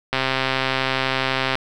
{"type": "click train", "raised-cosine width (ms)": 0.3, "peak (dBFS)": -4, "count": 189, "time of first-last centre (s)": [0.13, 1.554], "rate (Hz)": 132, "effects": []}